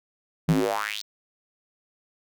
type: tone with high-pass filter sweep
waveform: square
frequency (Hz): 52.6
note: G#1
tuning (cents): +23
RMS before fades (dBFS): -25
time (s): 0.48-1.02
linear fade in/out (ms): 10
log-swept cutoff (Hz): 140 to 4700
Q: 4.7
effects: none